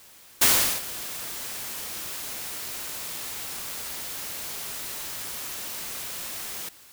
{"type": "noise with ADSR envelope", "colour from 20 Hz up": "white", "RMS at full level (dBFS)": -17, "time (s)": [0.41, 6.69], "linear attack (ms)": 10, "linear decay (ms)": 390, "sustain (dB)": -18, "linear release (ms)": 5, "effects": ["white hiss -51 dBFS RMS until 6.92 s"]}